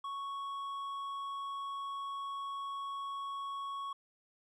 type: tone with hard clipping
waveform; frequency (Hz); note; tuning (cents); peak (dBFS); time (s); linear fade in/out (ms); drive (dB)
sine; 1108.7; C#6; 0; -39; 0.04-3.93; 5; 5
effects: none